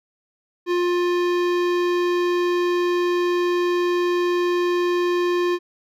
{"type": "tone with hard clipping", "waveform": "sine", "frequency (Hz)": 353, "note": "F4", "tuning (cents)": 19, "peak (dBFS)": -20, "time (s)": [0.66, 5.59], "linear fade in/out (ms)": 50, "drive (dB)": 18, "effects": []}